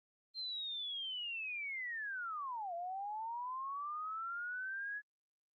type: linear two-way sweep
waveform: sine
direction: down then up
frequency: 4186 to 673 to 1696 Hz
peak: -39 dBFS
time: 0.34-5.02 s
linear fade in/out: 50 ms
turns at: 2.74 s
effects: Opus 24 kbps